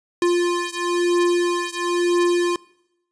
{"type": "beating tone pair", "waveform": "square", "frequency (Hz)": [349.2, 350.2], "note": ["F4", "F4"], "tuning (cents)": [0, 5], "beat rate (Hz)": 1, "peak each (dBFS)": [-21, -22], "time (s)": [0.22, 2.56], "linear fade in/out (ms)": 2, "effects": ["noise-tail reverb RT60 0.8 s tail -22 dB re dry", "resampled to 22050 Hz"]}